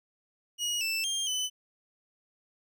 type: tone with pitch steps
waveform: 25% pulse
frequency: 2896 / 2658 / 3200 / 3013 Hz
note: F#7 / E7 / G7 / F#7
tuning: -38 / +14 / +35 / +31 cents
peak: -25 dBFS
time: 0.58-1.5 s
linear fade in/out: 50 ms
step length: 230 ms
effects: none